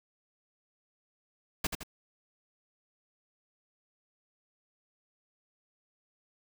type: noise with echo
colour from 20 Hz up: pink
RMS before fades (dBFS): -30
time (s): 1.64-1.67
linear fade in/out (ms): 5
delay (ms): 82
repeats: 2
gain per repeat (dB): -6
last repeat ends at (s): 1.834
effects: none